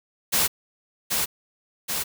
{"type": "noise with echo", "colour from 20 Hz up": "white", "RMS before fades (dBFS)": -21, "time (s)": [0.32, 0.48], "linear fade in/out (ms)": 20, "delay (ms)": 780, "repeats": 2, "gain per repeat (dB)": -3, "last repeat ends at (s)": 2.04, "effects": []}